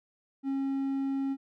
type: tone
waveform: triangle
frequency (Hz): 272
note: C#4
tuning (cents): -33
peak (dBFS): -26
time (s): 0.43-1.37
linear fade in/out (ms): 50
effects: none